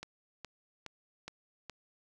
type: click train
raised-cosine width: 0.2 ms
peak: -25 dBFS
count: 5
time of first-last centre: 0.03-1.697 s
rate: 2.4 Hz
effects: none